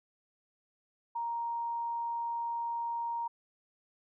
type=tone; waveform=sine; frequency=935 Hz; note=A#5; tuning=5 cents sharp; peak=-32 dBFS; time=1.15-3.28 s; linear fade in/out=10 ms; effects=none